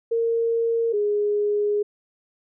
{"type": "tone pair in turn", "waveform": "sine", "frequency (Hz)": [460.5, 414.4], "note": ["A#4", "G#4"], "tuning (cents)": [-21, -4], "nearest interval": "major second", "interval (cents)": 183, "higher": "first", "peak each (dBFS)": -19, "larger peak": "neither", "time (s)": [[0.11, 0.93], [0.93, 1.83]], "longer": "second", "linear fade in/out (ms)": 10, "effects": []}